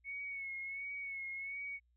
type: tone with vibrato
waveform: sine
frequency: 2205 Hz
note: C#7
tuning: 10 cents flat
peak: -40 dBFS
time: 0.04-1.8 s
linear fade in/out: 50 ms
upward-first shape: sine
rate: 1.4 Hz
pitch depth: 41 cents each way
effects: added 60 Hz sine -70 dBFS peak until 1.96 s